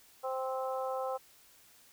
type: harmonic tone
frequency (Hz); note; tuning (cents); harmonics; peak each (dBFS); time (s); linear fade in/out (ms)
261.6; C4; 0; 2 / 3 / 4 / 5; -35 / -38 / -42 / -43; 0.23-1.18; 20
effects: white hiss -61 dBFS RMS until 1.92 s